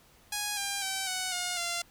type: tone with pitch steps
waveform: 5% pulse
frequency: 829 / 799.4 / 770.8 / 743.3 / 716.7 / 691.1 Hz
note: G#5 / G5 / G5 / F#5 / F5 / F5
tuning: -3 / +34 / -29 / +8 / +45 / -18 cents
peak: -19 dBFS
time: 0.32-1.82 s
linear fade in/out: 5 ms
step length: 250 ms
effects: pink hiss -60 dBFS RMS until 1.9 s